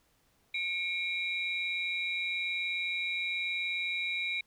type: tone cluster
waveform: sine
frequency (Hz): 2194 / 2373 / 3825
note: C#7 / D7 / A#7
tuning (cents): -18 / +17 / +44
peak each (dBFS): -37 / -32 / -37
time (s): 0.54-4.41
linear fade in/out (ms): 5
effects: tanh soft clip ceiling -22 dBFS + pink hiss -70 dBFS RMS until 4.46 s